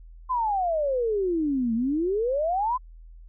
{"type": "exponential two-way sweep", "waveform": "sine", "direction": "down then up", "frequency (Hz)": [1046.5, 221, 1046.5], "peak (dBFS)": -22, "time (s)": [0.29, 2.78], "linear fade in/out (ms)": 20, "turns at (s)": 1.74, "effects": ["added 41 Hz sine -43 dBFS peak until 3.28 s"]}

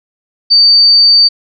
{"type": "tone", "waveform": "sine", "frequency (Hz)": 4600, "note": "D8", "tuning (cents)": -37, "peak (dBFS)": -3, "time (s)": [0.5, 1.29], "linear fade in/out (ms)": 20, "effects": []}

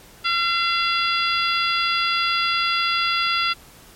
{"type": "harmonic tone", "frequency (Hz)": 683, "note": "F5", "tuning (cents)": -39, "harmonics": [2, 3, 4, 5, 6, 7], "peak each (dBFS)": [-22, -27, -25, -26, -32, -27], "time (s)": [0.24, 3.54], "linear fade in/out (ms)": 20, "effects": ["pink hiss -47 dBFS RMS until 3.95 s", "MP3 64 kbps"]}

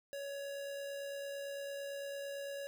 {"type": "tone with amplitude modulation", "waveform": "square", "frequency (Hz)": 560, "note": "C#5", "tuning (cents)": 18, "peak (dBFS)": -40, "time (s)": [0.13, 2.67], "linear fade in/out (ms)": 0, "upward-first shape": "sine", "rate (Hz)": 68.9, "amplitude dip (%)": 30, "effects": []}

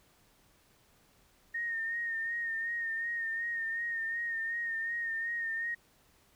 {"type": "tone with vibrato", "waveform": "sine", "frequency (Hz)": 1842, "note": "A#6", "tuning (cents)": -21, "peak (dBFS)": -32, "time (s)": [1.54, 5.75], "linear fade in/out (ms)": 10, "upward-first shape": "sine", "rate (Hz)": 2.7, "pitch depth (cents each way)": 36, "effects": ["pink hiss -66 dBFS RMS until 6.35 s"]}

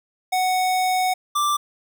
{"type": "tone pair in turn", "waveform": "square", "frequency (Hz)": [741, 1176.3], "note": ["F#5", "D6"], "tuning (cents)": [2, 2], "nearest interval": "minor sixth", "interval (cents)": 800, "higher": "second", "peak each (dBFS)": -19, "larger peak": "neither", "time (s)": [[0.32, 1.14], [1.35, 1.57]], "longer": "first", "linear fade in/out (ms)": 10, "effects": []}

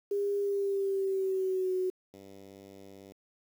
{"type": "tone with pitch glide", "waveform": "sine", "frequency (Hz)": [403.7, 370.2], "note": ["G#4", "F#4"], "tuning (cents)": [-49, 1], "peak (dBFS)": -27, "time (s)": [0.11, 1.9], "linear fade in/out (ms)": 5, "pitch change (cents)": -150, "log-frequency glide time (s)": [0.4, 1.74]}
{"type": "click train", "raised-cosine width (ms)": 2, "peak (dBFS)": -36, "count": 97, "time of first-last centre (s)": [2.14, 3.12], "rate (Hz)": 98}
{"effects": ["high-pass 200 Hz 12 dB/octave", "9-bit"]}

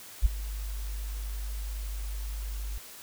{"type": "tone with ADSR envelope", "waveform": "sine", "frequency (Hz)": 50.8, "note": "G#1", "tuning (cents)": -38, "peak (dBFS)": -14, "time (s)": [0.22, 2.78], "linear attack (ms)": 35, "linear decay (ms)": 12, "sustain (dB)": -18, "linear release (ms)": 4, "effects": ["white hiss -47 dBFS RMS until 3.02 s"]}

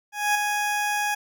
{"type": "tone with ADSR envelope", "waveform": "20% pulse", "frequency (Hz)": 830.6, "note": "G#5", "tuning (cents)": 0, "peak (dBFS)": -13, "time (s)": [0.12, 1.15], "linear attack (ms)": 230, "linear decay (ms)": 5, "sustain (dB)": -5, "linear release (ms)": 10, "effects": []}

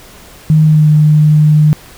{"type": "tone with pitch glide", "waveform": "sine", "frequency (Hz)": [155.56, 152.01], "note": ["D#3", "D#3"], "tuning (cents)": [0, -40], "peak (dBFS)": -4, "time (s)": [0.5, 1.73], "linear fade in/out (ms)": 0, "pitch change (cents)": -40, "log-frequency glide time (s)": [0.63, 0.88], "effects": ["pink hiss -37 dBFS RMS until 1.97 s"]}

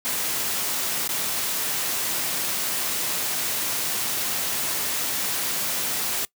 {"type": "noise with dropouts", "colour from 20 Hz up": "white", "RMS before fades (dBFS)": -26, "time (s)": [0.05, 6.25], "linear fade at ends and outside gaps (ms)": 0, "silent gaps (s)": [1.076, 1.091], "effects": ["noise-tail reverb RT60 0.1 s tail -22 dB re dry", "high-pass 100 Hz 12 dB/octave"]}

